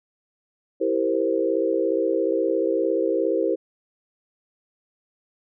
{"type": "chord", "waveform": "sine", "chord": "C dominant seventh", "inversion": "first", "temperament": "equal", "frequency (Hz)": [329.6, 392, 466.2, 523.3], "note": ["E4", "G4", "Bb4", "C5"], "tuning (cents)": [0, 0, 0, 0], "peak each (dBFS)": -25, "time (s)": [0.8, 3.56], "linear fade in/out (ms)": 20, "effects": []}